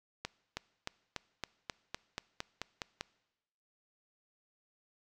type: accelerating click train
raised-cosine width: 0.2 ms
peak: -19 dBFS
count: 12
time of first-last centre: 0.25-3.01 s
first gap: 320 ms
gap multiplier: 0.95
effects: noise-tail reverb RT60 1.0 s tail -22 dB re dry